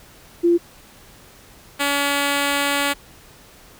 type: tone pair in turn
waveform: sine / 5% pulse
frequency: 343.9 / 283.7 Hz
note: F4 / C#4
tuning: -27 / +40 cents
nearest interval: minor third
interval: 333 cents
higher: first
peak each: -12 / -7 dBFS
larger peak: second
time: 0.43-0.58 / 1.79-2.94 s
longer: second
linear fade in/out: 20 ms
effects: pink hiss -47 dBFS RMS until 3.79 s